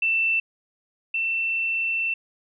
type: tone pair in turn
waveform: sine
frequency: 2672 / 2684 Hz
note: E7 / E7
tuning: +23 / +31 cents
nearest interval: unison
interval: 8 cents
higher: second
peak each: -19 / -22 dBFS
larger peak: first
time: 0.02-0.4 / 1.14-2.14 s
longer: second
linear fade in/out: 5 ms
effects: none